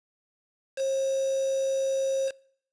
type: tone with quantisation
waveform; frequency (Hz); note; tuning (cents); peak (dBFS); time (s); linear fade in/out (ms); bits
sine; 537; C5; +45; -24; 0.76-2.32; 50; 6
effects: noise-tail reverb RT60 0.6 s tail -24 dB re dry + resampled to 22050 Hz